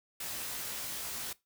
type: noise with comb filter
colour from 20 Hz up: white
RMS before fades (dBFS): -39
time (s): 0.2-1.33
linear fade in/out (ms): 5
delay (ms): 17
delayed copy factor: +1
effects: noise-tail reverb RT60 0.2 s tail -20 dB re dry